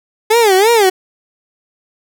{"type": "tone with vibrato", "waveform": "30% pulse", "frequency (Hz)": 420, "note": "G#4", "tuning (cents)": 19, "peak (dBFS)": -5, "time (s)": [0.3, 0.9], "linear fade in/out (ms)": 10, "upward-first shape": "sine", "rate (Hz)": 3, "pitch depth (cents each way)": 210, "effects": []}